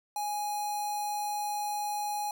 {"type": "tone with notch filter", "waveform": "square", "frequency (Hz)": 830.6, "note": "G#5", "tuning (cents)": 0, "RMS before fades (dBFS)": -33, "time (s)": [0.16, 2.31], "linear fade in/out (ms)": 2, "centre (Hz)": 2000, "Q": 0.53, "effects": []}